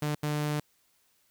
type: tone bursts at uneven times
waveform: sawtooth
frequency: 149.2 Hz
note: D3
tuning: 28 cents sharp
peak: -24 dBFS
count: 2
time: 0.02-0.15 / 0.23-0.6 s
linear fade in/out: 5 ms
effects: white hiss -69 dBFS RMS until 1.3 s